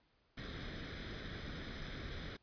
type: noise with comb filter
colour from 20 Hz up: pink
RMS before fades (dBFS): -45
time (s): 0.37-2.37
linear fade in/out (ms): 10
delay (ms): 0.55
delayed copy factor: +0.65
effects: pink hiss -75 dBFS RMS until 2.42 s + resampled to 11025 Hz